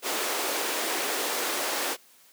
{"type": "high-pass noise", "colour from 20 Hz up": "pink", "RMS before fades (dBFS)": -29, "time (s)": [0.02, 1.97], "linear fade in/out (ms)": 50, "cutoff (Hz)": 320, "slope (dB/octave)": 24, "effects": ["white hiss -57 dBFS RMS until 2.32 s", "high-pass 200 Hz 12 dB/octave"]}